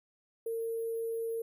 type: tone with sample-and-hold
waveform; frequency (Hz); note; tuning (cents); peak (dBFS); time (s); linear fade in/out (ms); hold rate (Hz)
sine; 455.8; A#4; -39; -32; 0.46-1.42; 5; 11025
effects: none